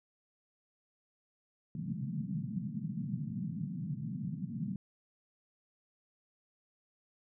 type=band-pass noise; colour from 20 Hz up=pink; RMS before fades=-38 dBFS; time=1.75-4.76 s; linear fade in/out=2 ms; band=130 to 220 Hz; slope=48 dB/octave; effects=none